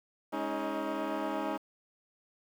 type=chord; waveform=15% pulse; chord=Ab suspended fourth; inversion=none; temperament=equal with one note detuned; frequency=207.7 / 277.2 / 315.8 Hz; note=Ab3 / Db4 / Eb4; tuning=0 / 0 / +26 cents; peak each=-33 / -30 / -28 dBFS; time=0.32-1.58 s; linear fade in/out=20 ms; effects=low-pass 2000 Hz 12 dB/octave + 9-bit